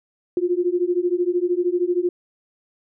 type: beating tone pair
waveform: sine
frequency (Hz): 348.2 / 361.2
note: F4 / F#4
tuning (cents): -5 / -42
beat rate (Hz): 13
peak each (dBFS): -21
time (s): 0.37-2.09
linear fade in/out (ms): 2
effects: none